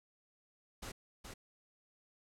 pink noise with echo, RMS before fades -45 dBFS, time 0.82-0.92 s, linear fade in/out 10 ms, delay 420 ms, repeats 1, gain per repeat -4 dB, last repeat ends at 1.34 s, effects low-pass 11000 Hz 12 dB/octave

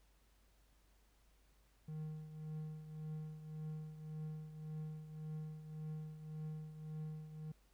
triangle tone with tremolo, 155 Hz, D#3, 6 cents flat, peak -39 dBFS, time 1.88-7.52 s, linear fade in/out 5 ms, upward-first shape triangle, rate 1.8 Hz, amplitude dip 70%, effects added 50 Hz sine -69 dBFS peak until 7.73 s + pink hiss -75 dBFS RMS until 7.73 s

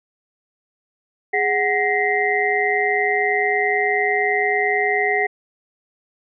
sine tone cluster, 413.8 / 741 / 1899 / 2068 Hz, G#4 / F#5 / A#6 / C7, -6 / +2 / +32 / -21 cents, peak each -22 dBFS, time 1.33-5.27 s, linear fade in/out 10 ms, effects none

